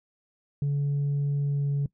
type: tone with pitch glide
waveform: sine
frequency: 142.6 to 141.7 Hz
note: C#3 to C#3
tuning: +49 to +38 cents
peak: -21 dBFS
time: 0.62-1.86 s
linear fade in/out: 2 ms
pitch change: -11 cents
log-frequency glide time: 1.42-1.7 s
effects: noise-tail reverb RT60 0.1 s tail -22 dB re dry + tanh soft clip ceiling -22 dBFS